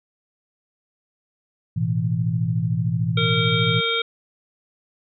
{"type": "chord", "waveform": "sine", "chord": "A suspended second", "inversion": "none", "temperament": "equal", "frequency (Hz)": [110, 123.47, 164.81], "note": ["A2", "B2", "E3"], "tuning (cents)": [0, 0, 0], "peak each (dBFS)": [-24, -24, -23], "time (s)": [1.76, 3.81], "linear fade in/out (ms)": 10}
{"type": "harmonic tone", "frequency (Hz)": 460, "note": "A#4", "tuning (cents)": -23, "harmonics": [1, 3, 5, 7, 8], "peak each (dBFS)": [-26, -26, -26, -26, -26], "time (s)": [3.17, 4.02], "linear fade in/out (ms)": 5}
{"effects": []}